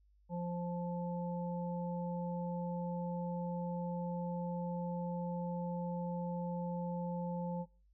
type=harmonic tone; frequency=174.61 Hz; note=F3; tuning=in tune; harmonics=1 / 3 / 5; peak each=-37 / -43 / -45 dBFS; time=0.29-7.66 s; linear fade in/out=50 ms; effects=noise-tail reverb RT60 0.4 s tail -25 dB re dry + added 50 Hz sine -65 dBFS peak until 7.93 s